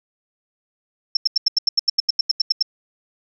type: tone bursts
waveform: sine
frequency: 5360 Hz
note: E8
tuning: 28 cents sharp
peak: -12 dBFS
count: 15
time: 1.15-2.626 s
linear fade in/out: 5 ms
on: 20 ms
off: 84 ms
effects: none